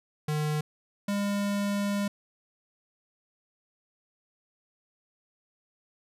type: tone pair in turn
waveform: square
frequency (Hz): 151.5 / 202.2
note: D#3 / G#3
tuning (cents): -46 / -46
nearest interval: perfect fourth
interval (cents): 500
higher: second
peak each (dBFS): -27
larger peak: neither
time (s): 0.28-0.61 / 1.08-2.08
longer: second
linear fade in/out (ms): 5
effects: resampled to 32000 Hz